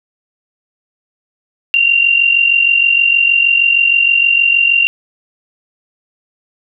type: tone with amplitude modulation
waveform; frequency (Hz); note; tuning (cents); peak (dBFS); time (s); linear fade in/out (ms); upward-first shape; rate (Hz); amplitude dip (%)
sine; 2768; F7; -16; -5; 1.74-4.87; 0; sine; 46.4; 65
effects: none